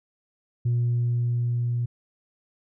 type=tone with level ramp; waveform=sine; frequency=120 Hz; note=B2; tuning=49 cents flat; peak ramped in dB=-18 to -22 dBFS; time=0.65-1.86 s; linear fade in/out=10 ms; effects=tanh soft clip ceiling -18 dBFS